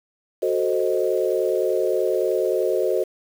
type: chord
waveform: sine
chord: F# diminished seventh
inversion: none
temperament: equal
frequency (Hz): 370 / 440 / 523.3 / 622.3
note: F#4 / A4 / C5 / Eb5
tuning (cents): 0 / 0 / 0 / 0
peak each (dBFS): -23 / -24 / -24 / -26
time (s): 0.42-3.04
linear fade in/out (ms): 10
effects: 7-bit